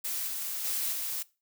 blue noise with level steps, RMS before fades -33 / -35 / -31 / -34 dBFS, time 0.04-1.23 s, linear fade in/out 10 ms, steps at 0.27 / 0.64 / 0.92 s, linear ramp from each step 10 ms, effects noise-tail reverb RT60 0.3 s tail -21 dB re dry

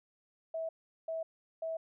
sine tone bursts, 650 Hz, E5, 24 cents flat, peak -34 dBFS, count 3, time 0.54-1.77 s, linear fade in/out 5 ms, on 150 ms, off 390 ms, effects none

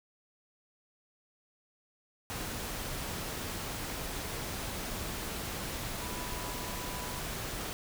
sine tone in noise, 987.8 Hz, B5, in tune, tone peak -45 dBFS, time 6.02-7.19 s, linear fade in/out 0 ms, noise pink, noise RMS -38 dBFS, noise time 2.3-7.73 s, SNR -10 dB, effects none

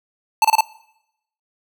square tone bursts, 880 Hz, A5, in tune, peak -11 dBFS, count 4, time 0.42-0.608 s, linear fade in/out 2 ms, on 26 ms, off 28 ms, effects noise-tail reverb RT60 0.8 s tail -21 dB re dry

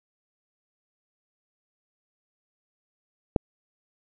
click, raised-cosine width 2 ms, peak -6 dBFS, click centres 3.362 s, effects none

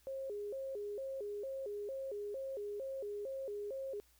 sine tone with vibrato, 470.1 Hz, A#4, 15 cents sharp, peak -39 dBFS, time 0.07-4 s, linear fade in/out 0 ms, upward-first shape square, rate 2.2 Hz, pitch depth 230 cents each way, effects added 60 Hz sine -70 dBFS peak until 4.19 s + white hiss -70 dBFS RMS until 4.19 s

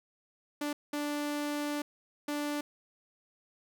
sawtooth tone bursts at uneven times, 293.3 Hz, D4, 2 cents flat, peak -28 dBFS, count 3, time 0.61-0.73 / 0.93-1.82 / 2.28-2.61 s, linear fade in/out 5 ms, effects none

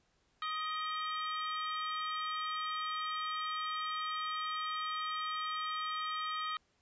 harmonic tone with a mistuned harmonic, 627 Hz, D#5, 13 cents sharp, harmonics 2 / 3 / 4 / 5 / 6 / 7, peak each -36 / -45 / -49 / -44 / -47 / -54 dBFS, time 0.42-6.57 s, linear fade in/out 2 ms, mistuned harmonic 4, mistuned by -85 cents, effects pink hiss -74 dBFS RMS until 6.81 s + resampled to 16000 Hz

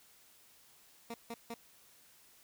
15% pulse tone bursts, 232.6 Hz, A#3, 4 cents flat, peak -34 dBFS, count 3, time 1.1-1.54 s, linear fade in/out 2 ms, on 40 ms, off 160 ms, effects white hiss -63 dBFS RMS until 2.43 s

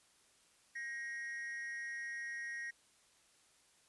triangle tone with amplitude modulation, 1883 Hz, A#6, 17 cents sharp, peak -36 dBFS, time 0.75-2.71 s, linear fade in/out 10 ms, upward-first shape sine, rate 261 Hz, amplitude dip 65%, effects white hiss -69 dBFS RMS until 3.88 s + resampled to 24000 Hz

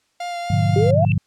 45% pulse tone with vibrato, 698.5 Hz, F5, in tune, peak -25 dBFS, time 0.2-0.91 s, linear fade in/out 5 ms, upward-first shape sine, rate 3.9 Hz, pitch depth 14 cents each way
sine chord, G# diminished seventh, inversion none, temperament just, 103.83 / 124.59 / 149.51 / 179.41 Hz, G#2 / B2 / D3 / F3, 0 / +16 / +31 / +47 cents, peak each -18 / -23 / -20 / -23 dBFS, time 0.5-1.18 s, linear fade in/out 5 ms
sine exponential sweep, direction up, 382.5 to 721 Hz, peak -15 dBFS, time 0.76-1.05 s, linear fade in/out 2 ms
sine tone with exponential growth, 2667 Hz, E7, 20 cents sharp, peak -20 dBFS, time 1.02-1.12 s, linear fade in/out 1 ms, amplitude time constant 21 ms
effects white hiss -65 dBFS RMS until 1.26 s + low-pass 7000 Hz 12 dB/octave

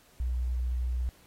sine tone, 61.74 Hz, B1, in tune, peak -27 dBFS, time 0.2-1.09 s, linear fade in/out 0 ms, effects pink hiss -60 dBFS RMS until 1.26 s + AAC 48 kbps

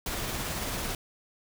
pink noise with tremolo, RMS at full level -32 dBFS, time 0.06-0.95 s, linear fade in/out 2 ms, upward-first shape triangle, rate 18 Hz, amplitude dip 25%, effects none

